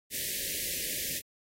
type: band-stop noise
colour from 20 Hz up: white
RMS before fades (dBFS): -34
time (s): 0.1-1.22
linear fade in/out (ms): 50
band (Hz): 600 to 1700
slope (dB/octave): 96
effects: AAC 48 kbps